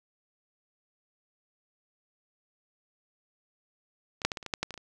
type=clicks; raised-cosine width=0.2 ms; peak=-23 / -6 / -15 / -18 / -27 / -20 / -11 / -12 / -22 / -24 / -27 dBFS; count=11; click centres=4.218 / 4.25 / 4.318 / 4.372 / 4.428 / 4.463 / 4.538 / 4.63 / 4.707 / 4.741 / 4.777 s; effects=none